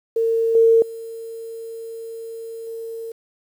sine tone with level steps, 455 Hz, A#4, 42 cents flat, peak -16 / -10 / -30 / -28 dBFS, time 0.16-3.12 s, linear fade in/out 5 ms, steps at 0.55 / 0.82 / 2.67 s, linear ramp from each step 2 ms, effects 8-bit

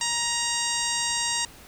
harmonic tone, 940 Hz, A#5, 14 cents sharp, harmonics 1 / 2 / 3 / 4 / 5 / 6 / 7 / 8 / 9, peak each -33 / -33 / -33 / -33 / -33 / -33 / -33 / -33 / -33 dBFS, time 0.01-1.45 s, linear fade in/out 2 ms, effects pink hiss -48 dBFS RMS until 1.67 s

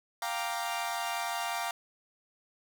sawtooth chord, G minor seventh, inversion third, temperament equal, 698.5 / 784 / 932.3 / 1174.7 Hz, F5 / G5 / Bb5 / D6, 0 / 0 / 0 / 0 cents, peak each -32 / -35 / -33 / -36 dBFS, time 0.22-1.71 s, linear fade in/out 2 ms, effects none

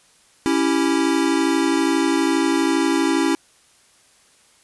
square chord, C# diminished, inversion none, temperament equal, 277.2 / 329.6 / 392 Hz, C#4 / E4 / G4, 0 / 0 / 0 cents, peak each -21 / -20 / -26 dBFS, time 0.46-3.35 s, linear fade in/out 0 ms, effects white hiss -55 dBFS RMS until 4.63 s + resampled to 24000 Hz

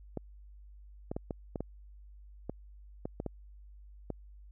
clicks, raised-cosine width 2 ms, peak -22 dBFS, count 11, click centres 0.173 / 1.115 / 1.165 / 1.308 / 1.558 / 1.606 / 2.496 / 3.055 / 3.201 / 3.263 / 4.103 s, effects added 50 Hz sine -50 dBFS peak until 4.51 s

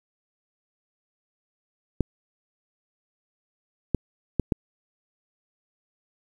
clicks, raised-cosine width 3 ms, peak -8 dBFS, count 4, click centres 2.007 / 3.947 / 4.397 / 4.522 s, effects 8-bit

